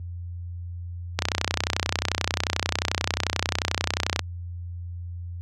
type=click train; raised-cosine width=0.2 ms; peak=-4 dBFS; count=95; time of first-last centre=1.19-4.193 s; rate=31.3 Hz; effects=added 87 Hz sine -31 dBFS peak until 5.41 s + high-pass 60 Hz 12 dB/octave